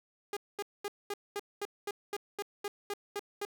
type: tone bursts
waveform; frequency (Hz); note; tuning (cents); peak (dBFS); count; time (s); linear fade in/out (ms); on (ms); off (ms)
sawtooth; 407.5; G#4; -33; -30; 13; 0.33-3.451; 2; 37; 220
effects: none